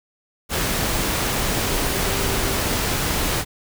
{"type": "tone in noise", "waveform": "sine", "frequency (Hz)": 392, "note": "G4", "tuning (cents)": 0, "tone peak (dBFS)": -31, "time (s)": [1.61, 2.61], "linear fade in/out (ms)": 50, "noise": "pink", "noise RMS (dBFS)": -22, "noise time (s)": [0.49, 3.45], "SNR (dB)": -12, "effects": []}